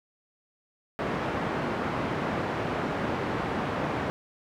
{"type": "band-pass noise", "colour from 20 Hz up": "pink", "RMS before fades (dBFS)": -30, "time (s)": [0.99, 4.1], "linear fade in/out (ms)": 0, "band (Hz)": [140, 1600], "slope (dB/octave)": 12, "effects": []}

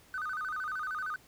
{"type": "tone with vibrato", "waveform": "triangle", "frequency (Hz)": 1366, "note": "F6", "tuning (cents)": -39, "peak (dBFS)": -30, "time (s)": [0.14, 1.16], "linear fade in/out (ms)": 2, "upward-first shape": "square", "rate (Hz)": 13, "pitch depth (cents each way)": 180, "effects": ["tanh soft clip ceiling -30 dBFS", "pink hiss -60 dBFS RMS until 1.27 s"]}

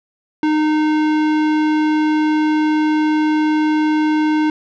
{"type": "tone with tanh clipping", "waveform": "sine", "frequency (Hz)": 307.1, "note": "D#4", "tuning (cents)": -23, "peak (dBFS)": -15, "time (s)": [0.43, 4.5], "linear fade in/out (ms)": 2, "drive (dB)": 18, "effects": []}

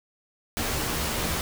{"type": "noise with comb filter", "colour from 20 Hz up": "pink", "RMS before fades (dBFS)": -28, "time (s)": [0.57, 1.41], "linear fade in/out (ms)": 0, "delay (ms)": 13, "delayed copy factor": 0.5, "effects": []}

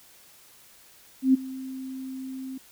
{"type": "tone with ADSR envelope", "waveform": "sine", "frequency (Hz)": 262.6, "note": "C4", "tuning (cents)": 6, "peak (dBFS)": -13, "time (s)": [1.22, 2.58], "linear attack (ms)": 120, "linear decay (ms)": 15, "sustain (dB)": -20, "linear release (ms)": 6, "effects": ["white hiss -54 dBFS RMS until 2.71 s"]}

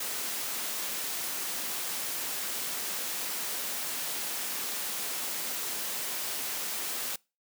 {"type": "noise", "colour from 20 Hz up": "white", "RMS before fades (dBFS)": -34, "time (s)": [0, 7.16], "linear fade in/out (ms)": 5, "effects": ["noise-tail reverb RT60 0.3 s tail -26 dB re dry", "high-pass 200 Hz 12 dB/octave"]}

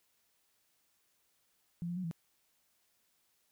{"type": "tone with pitch steps", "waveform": "sine", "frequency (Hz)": [171.5, 174.6, 184.3, 165.4], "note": ["F3", "F3", "F#3", "E3"], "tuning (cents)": [-31, 0, -7, 6], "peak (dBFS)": -35, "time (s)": [1.82, 2.112], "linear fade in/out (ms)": 0, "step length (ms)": 73, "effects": ["white hiss -75 dBFS RMS until 3.51 s"]}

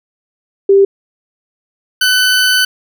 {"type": "tone pair in turn", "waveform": ["sine", "20% pulse"], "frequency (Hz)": [394.1, 1504.8], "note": ["G4", "F#6"], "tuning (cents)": [9, 29], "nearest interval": "octave + major seventh", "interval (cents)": 2320, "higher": "second", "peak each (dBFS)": -4, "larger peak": "neither", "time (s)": [[0.69, 0.85], [2.01, 2.65]], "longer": "second", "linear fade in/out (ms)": 5, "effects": []}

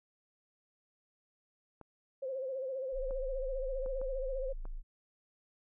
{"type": "clicks", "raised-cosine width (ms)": 1, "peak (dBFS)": -36, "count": 5, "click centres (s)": [1.813, 3.109, 3.861, 4.015, 4.654]}
{"type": "tone with vibrato", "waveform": "sine", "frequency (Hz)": 527, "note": "C5", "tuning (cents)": 12, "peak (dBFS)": -35, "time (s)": [2.22, 4.53], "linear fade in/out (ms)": 10, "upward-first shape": "sine", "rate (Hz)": 15, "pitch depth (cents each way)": 64}
{"type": "tone", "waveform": "sine", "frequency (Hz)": 27.36, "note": "A0", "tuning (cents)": -9, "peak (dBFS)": -37, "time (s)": [2.92, 4.83], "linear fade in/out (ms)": 50}
{"effects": []}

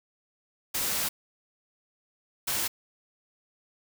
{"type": "noise bursts at uneven times", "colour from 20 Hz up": "white", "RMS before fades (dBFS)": -29, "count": 2, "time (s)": [[0.74, 1.09], [2.47, 2.68]], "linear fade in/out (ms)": 10, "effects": []}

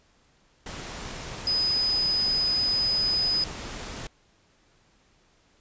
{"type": "tone in noise", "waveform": "sine", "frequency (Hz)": 5010, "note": "D#8", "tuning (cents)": 11, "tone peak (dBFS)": -22, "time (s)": [1.47, 3.44], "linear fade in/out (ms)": 2, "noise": "pink", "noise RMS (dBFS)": -37, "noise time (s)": [0.66, 4.07], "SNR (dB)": 12, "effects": ["pink hiss -63 dBFS RMS until 5.6 s", "resampled to 16000 Hz"]}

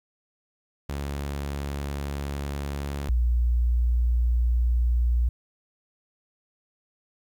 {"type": "tone pair in turn", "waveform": ["sawtooth", "sine"], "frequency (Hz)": [70.8, 59.7], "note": ["C#2", "A#1"], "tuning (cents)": [37, 42], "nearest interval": "minor third", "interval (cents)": 295, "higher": "first", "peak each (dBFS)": [-25, -19], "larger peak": "second", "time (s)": [[0.89, 3.09], [3.09, 5.29]], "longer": "neither", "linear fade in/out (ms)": 5, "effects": ["10-bit"]}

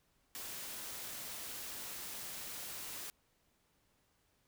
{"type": "noise", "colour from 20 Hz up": "white", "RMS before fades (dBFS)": -45, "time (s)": [0.35, 3.1], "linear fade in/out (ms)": 0, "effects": ["pink hiss -75 dBFS RMS until 4.47 s"]}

